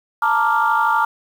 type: chord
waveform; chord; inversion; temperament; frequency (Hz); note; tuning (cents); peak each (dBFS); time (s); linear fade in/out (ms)
sine; Bb major seventh; third; equal; 880 / 932.3 / 1174.7 / 1396.9; A5 / Bb5 / D6 / F6; 0 / 0 / 0 / 0; -19; 0.22-1.05; 5
effects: tanh soft clip ceiling -6 dBFS + 7-bit